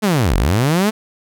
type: linear two-way sweep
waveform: sawtooth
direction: down then up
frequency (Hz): 223.5 to 38.89 to 223.5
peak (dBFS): -9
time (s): 0.02-0.91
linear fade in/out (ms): 20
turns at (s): 0.36
effects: none